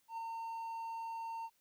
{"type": "tone with ADSR envelope", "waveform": "triangle", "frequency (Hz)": 911, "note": "A#5", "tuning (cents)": -40, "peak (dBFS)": -36, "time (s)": [0.08, 1.5], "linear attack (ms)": 97, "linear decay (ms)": 7, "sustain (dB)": -2, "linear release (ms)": 51, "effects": ["white hiss -75 dBFS RMS until 1.6 s"]}